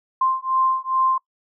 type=beating tone pair; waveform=sine; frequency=1046.5 / 1048.9 Hz; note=C6 / C6; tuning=0 / +4 cents; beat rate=2.4 Hz; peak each=-21 dBFS; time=0.21-1.18 s; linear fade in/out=5 ms; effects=noise-tail reverb RT60 0.1 s tail -23 dB re dry